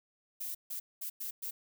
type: noise bursts at uneven times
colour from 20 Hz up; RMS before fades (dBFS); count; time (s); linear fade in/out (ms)
violet; -39; 5; 0.4-0.55 / 0.7-0.8 / 1.01-1.1 / 1.2-1.31 / 1.42-1.51; 10
effects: none